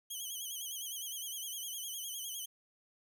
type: tone with vibrato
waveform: 10% pulse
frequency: 3136 Hz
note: G7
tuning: in tune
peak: -32 dBFS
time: 0.1-2.46 s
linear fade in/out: 10 ms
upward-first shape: sine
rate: 9.8 Hz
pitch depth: 94 cents each way
effects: none